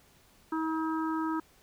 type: harmonic tone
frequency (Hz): 319.3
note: D#4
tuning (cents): +45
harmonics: 1 / 3 / 4 / 5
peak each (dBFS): -30 / -36 / -37 / -44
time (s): 0.52-1.4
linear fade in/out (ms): 5
effects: pink hiss -62 dBFS RMS until 1.62 s